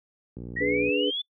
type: click train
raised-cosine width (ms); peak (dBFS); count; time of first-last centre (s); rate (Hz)
3; -25; 32; 0.37-0.888; 59.8
type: exponential sweep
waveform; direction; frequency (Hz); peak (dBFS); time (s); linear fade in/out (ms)
sine; up; 1864.7 to 3520; -27; 0.56-1.22; 10
type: chord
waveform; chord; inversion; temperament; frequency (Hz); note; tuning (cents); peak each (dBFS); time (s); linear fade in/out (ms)
sine; G# diminished; second; equal with one note detuned; 290.1 / 415.3 / 493.9; D4 / G#4 / B4; -21 / 0 / 0; -27; 0.6-1.11; 20
effects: noise-tail reverb RT60 0.1 s tail -25 dB re dry + high-pass 60 Hz 12 dB/octave